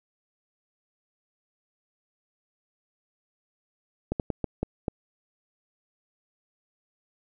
slowing click train, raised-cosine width 2 ms, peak -13 dBFS, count 6, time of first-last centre 4.12-4.882 s, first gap 78 ms, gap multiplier 1.34, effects none

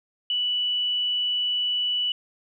sine tone, 2960 Hz, F#7, in tune, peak -22 dBFS, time 0.3-2.12 s, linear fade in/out 2 ms, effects none

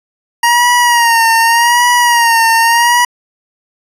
25% pulse tone with vibrato, 940 Hz, A#5, 14 cents sharp, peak -3 dBFS, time 0.43-3.05 s, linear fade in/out 5 ms, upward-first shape sine, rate 0.85 Hz, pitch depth 58 cents each way, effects resampled to 32000 Hz

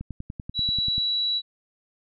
click train, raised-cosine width 5 ms, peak -21 dBFS, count 11, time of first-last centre 0.01-0.981 s, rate 10.3 Hz
sine tone, 3920 Hz, B7, 14 cents flat, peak -22 dBFS, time 0.54-1.42 s, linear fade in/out 50 ms
effects none

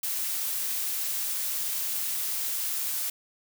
blue noise with amplitude modulation, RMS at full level -29 dBFS, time 0.03-3.1 s, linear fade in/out 5 ms, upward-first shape sine, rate 242 Hz, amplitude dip 25%, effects none

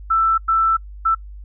sine tone bursts at uneven times, 1328 Hz, E6, 12 cents sharp, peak -13 dBFS, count 3, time 0.1-0.38 / 0.48-0.77 / 1.05-1.15 s, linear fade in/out 10 ms, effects noise-tail reverb RT60 0.1 s tail -24 dB re dry + added 50 Hz sine -33 dBFS peak until 1.44 s

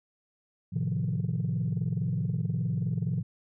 sine chord, F dominant seventh, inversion first, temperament equal, 110 / 130.81 / 155.56 / 174.61 Hz, A2 / C3 / Eb3 / F3, 0 / 0 / 0 / 0 cents, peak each -31 dBFS, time 0.72-3.23 s, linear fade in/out 20 ms, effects tanh soft clip ceiling -21 dBFS

